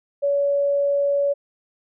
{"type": "tone", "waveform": "sine", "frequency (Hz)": 566, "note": "C#5", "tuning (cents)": 36, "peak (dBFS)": -17, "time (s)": [0.22, 1.34], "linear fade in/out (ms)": 20, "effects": []}